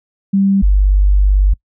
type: tone pair in turn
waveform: sine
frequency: 196 / 49 Hz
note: G3 / G1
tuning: 0 / 0 cents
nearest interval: 2 octaves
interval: 2400 cents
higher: first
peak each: -9 / -7 dBFS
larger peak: second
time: 0.33-0.62 / 0.62-1.54 s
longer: second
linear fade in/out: 10 ms
effects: noise-tail reverb RT60 0.1 s tail -24 dB re dry